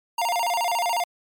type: tone with vibrato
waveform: square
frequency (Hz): 808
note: G#5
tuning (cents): -48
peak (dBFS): -22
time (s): 0.18-1.04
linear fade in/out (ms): 5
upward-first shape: square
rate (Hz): 14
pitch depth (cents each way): 240
effects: MP3 96 kbps